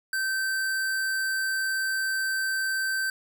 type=tone; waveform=square; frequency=1551 Hz; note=G6; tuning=19 cents flat; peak=-26 dBFS; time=0.13-3.1 s; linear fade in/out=2 ms; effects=none